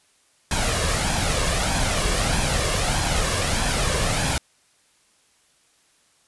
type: noise with flanger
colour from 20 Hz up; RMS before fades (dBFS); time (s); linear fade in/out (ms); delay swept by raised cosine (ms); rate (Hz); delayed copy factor
pink; -22; 0.51-4.38; 2; 1.2 to 1.82; 1.6; +0.5
effects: white hiss -61 dBFS RMS until 6.27 s + resampled to 24000 Hz